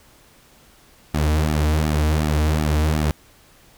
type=tone with flanger; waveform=sawtooth; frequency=76.5 Hz; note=D#2; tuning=29 cents flat; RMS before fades=-19 dBFS; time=1.14-3.11 s; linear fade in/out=0 ms; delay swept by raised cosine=1.9 to 5.7 ms; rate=2.7 Hz; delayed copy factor=-0.9; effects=pink hiss -52 dBFS RMS until 3.77 s